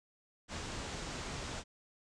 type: low-pass noise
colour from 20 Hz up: pink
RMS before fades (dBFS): -42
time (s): 0.48-1.64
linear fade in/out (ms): 50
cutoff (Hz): 8200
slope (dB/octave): 48
effects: none